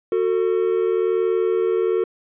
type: tone pair together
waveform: triangle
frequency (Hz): 367.8 / 448.9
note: F#4 / A4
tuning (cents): -10 / +35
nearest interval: minor third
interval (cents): 345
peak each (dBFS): -18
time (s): 0.12-2.04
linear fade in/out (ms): 2
effects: resampled to 8000 Hz